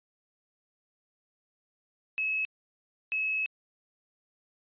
sine tone bursts at uneven times, 2579 Hz, E7, 39 cents flat, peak -27 dBFS, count 2, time 2.18-2.45 / 3.12-3.46 s, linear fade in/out 0 ms, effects resampled to 8000 Hz

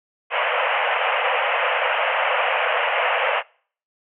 pink band-pass noise, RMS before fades -21 dBFS, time 0.3-3.43 s, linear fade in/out 50 ms, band 490 to 3000 Hz, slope 96 dB/octave, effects noise-tail reverb RT60 0.5 s tail -25 dB re dry

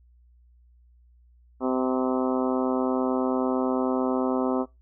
harmonic tone with a mistuned harmonic, 129 Hz, C3, 24 cents flat, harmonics 2 / 3 / 4 / 5 / 6 / 7 / 8 / 9 / 10, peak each -25 / -29 / -31 / -33 / -35 / -36 / -37 / -38 / -39 dBFS, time 1.6-4.66 s, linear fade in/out 50 ms, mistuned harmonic 9, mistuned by -20 cents, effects noise-tail reverb RT60 0.2 s tail -20 dB re dry + added 60 Hz sine -54 dBFS peak until 4.81 s

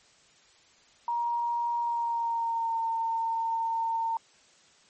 sine tone with pitch glide, 945 to 910.2 Hz, A#5 to A#5, +23 to -42 cents, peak -26 dBFS, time 1.08-4.17 s, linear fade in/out 2 ms, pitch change -65 cents, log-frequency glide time 1.79-2.79 s, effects white hiss -60 dBFS RMS until 4.89 s + MP3 32 kbps

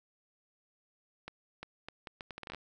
accelerating click train, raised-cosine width 0.3 ms, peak -26 dBFS, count 13, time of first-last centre 1.28-2.547 s, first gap 350 ms, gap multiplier 0.73, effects none

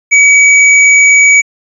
square tone, 2272 Hz, C#7, 42 cents sharp, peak -3 dBFS, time 0.11-1.42 s, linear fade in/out 20 ms, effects resampled to 22050 Hz

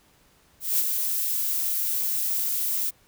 violet noise with ADSR envelope, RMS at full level -21 dBFS, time 0.6-2.91 s, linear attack 190 ms, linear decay 31 ms, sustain -5 dB, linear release 23 ms, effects pink hiss -60 dBFS RMS until 3.07 s

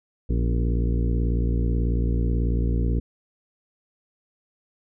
harmonic tone with a mistuned harmonic, 58.27 Hz, A#1, in tune, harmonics 1 / 2 / 3 / 4 / 5 / 6 / 7 / 8, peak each -21 / -27 / -31 / -33 / -35 / -37 / -38 / -39 dBFS, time 0.29-3 s, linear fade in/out 10 ms, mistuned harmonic 4, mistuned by +79 cents, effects none

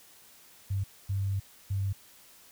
sine tone bursts at uneven times, 98 Hz, G2, in tune, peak -27 dBFS, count 3, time 0.7-0.84 / 1.09-1.4 / 1.7-1.93 s, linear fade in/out 10 ms, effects white hiss -56 dBFS RMS until 2.51 s

